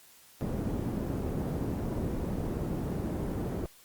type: low-pass noise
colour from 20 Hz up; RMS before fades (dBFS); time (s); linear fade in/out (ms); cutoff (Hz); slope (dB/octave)
white; -33; 0.41-3.66; 0; 290; 12
effects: white hiss -57 dBFS RMS until 3.84 s + Opus 48 kbps